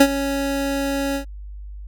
25% pulse tone with ADSR envelope, 277.2 Hz, C#4, in tune, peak -3 dBFS, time 0-1.25 s, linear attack 7 ms, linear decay 61 ms, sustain -14 dB, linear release 100 ms, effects added 50 Hz sine -32 dBFS peak until 1.87 s

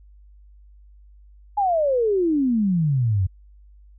sine exponential sweep, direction down, 845 to 88.5 Hz, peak -17 dBFS, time 1.57-3.27 s, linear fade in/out 10 ms, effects added 50 Hz sine -46 dBFS peak until 3.98 s

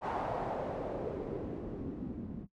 white noise with low-pass filter sweep, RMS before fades -38 dBFS, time 0.01-2.47 s, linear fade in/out 50 ms, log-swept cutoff 900 to 200 Hz, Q 2.4, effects noise-tail reverb RT60 0.1 s tail -18 dB re dry

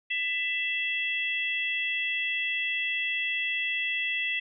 harmonic tone, 665 Hz, E5, 15 cents sharp, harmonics 3 / 4 / 5, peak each -31 / -29 / -35 dBFS, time 0.1-4.4 s, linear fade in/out 10 ms, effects none

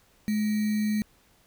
sine tone with sample-and-hold, 212.3 Hz, G#3, 38 cents sharp, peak -23 dBFS, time 0.28-1.02 s, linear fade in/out 0 ms, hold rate 2100 Hz, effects pink hiss -62 dBFS RMS until 1.46 s

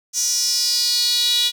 sawtooth tone with high-pass filter sweep, 484.2 Hz, B4, 34 cents flat, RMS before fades -19 dBFS, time 0.13-1.52 s, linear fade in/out 50 ms, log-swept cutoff 6100 to 3600 Hz, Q 6.7, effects none

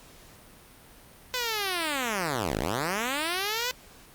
5% pulse linear two-way sweep, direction down then up, 510 to 46.25 to 510 Hz, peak -16 dBFS, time 1.34-3.71 s, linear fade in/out 0 ms, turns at 2.57 s, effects pink hiss -52 dBFS RMS until 4.14 s + Opus 48 kbps

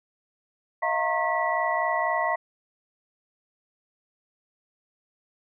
sine tone cluster, 637 / 701 / 919 / 1082 / 1954 Hz, D#5 / F5 / A#5 / C#6 / B6, +41 / +6 / -25 / -42 / -19 cents, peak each -29 dBFS, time 0.82-2.36 s, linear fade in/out 10 ms, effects none

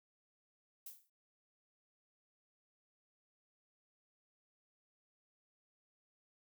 violet noise with exponential decay, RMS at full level -45 dBFS, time 0.86-1.1 s, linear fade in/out 5 ms, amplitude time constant 51 ms, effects none

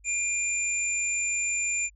sine tone pair together, 2400 / 7157 Hz, D7 / A8, +37 / +29 cents, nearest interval octave + perfect fifth, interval 1892 cents, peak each -28 dBFS, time 0.04-1.9 s, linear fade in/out 50 ms, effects added 50 Hz sine -54 dBFS peak until 1.95 s

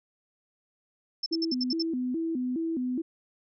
sine tone bursts, 5300 Hz, E8, 9 cents sharp, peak -27 dBFS, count 7, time 1.23-1.826 s, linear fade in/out 5 ms, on 32 ms, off 62 ms
sine tone with vibrato, 287.2 Hz, D4, 39 cents flat, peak -27 dBFS, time 1.31-3.02 s, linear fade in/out 10 ms, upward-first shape square, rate 2.4 Hz, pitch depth 230 cents each way
effects none

